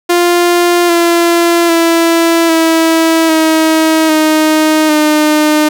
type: tone with pitch steps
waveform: sawtooth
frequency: 349.2 / 341.2 / 333.4 / 325.8 / 318.4 / 311.1 / 304 Hz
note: F4 / F4 / E4 / E4 / D#4 / D#4 / D#4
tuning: 0 / -40 / +20 / -20 / +40 / 0 / -40 cents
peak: -3 dBFS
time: 0.09-5.69 s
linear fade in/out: 10 ms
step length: 800 ms
effects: none